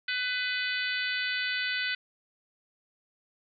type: harmonic tone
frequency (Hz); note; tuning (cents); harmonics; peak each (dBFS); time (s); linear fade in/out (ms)
500; B4; +21; 3 / 4 / 5 / 6 / 7 / 8 / 9; -32 / -34 / -36 / -38 / -39 / -40 / -41; 0.08-1.95; 5
effects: none